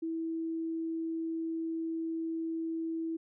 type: tone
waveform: sine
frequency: 326.6 Hz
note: E4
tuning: 16 cents flat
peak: -32 dBFS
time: 0.02-3.17 s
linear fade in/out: 10 ms
effects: none